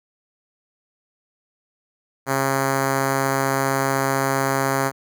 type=tone with notch filter; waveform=5% pulse; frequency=135.7 Hz; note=C#3; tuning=36 cents flat; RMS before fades=-21 dBFS; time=2.26-4.92 s; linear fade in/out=50 ms; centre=3600 Hz; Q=1.5; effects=none